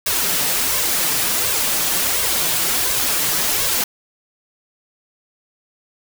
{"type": "noise with flanger", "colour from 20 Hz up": "white", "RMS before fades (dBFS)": -19, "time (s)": [0.06, 3.84], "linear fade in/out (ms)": 5, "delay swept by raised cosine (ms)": [1.8, 6.8], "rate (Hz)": 1.4, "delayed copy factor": 0.65, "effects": []}